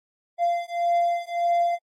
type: beating tone pair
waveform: triangle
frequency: 690 / 691.7 Hz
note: F5 / F5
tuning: -21 / -17 cents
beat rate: 1.7 Hz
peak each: -22 dBFS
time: 0.38-1.79 s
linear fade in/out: 50 ms
effects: AAC 48 kbps